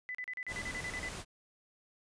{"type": "tone bursts", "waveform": "sine", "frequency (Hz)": 2002, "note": "B6", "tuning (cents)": 23, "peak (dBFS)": -37, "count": 11, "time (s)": [0.09, 1.087], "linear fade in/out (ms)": 0, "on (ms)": 57, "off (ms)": 37}
{"type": "noise", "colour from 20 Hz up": "pink", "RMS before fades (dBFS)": -43, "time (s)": [0.47, 1.25], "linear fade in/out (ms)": 50}
{"effects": ["resampled to 22050 Hz"]}